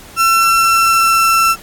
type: tone with pitch glide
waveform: 35% pulse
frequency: 1350 to 1339.9 Hz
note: E6 to E6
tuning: +41 to +28 cents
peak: -7 dBFS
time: 0.16-1.56 s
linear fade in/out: 50 ms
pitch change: -13 cents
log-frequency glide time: 0.32-1.26 s
effects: pink hiss -37 dBFS RMS until 1.62 s + AAC 64 kbps